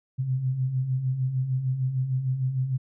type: beating tone pair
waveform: sine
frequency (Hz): 125 / 131.6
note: B2 / C3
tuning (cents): +21 / +10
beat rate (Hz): 6.6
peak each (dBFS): -32 / -24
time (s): 0.18-2.78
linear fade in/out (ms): 20
effects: none